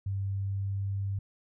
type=tone with pitch glide; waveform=sine; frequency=98 to 98.62 Hz; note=G2 to G2; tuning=0 to +11 cents; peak=-29 dBFS; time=0.06-1.19 s; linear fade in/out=5 ms; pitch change=+11 cents; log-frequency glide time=0.28-0.88 s; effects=none